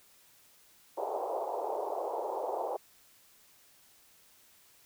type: band-pass noise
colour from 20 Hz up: white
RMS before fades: -35 dBFS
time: 0.97-2.77 s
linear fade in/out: 10 ms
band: 390 to 900 Hz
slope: 48 dB/octave
effects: white hiss -62 dBFS RMS until 4.85 s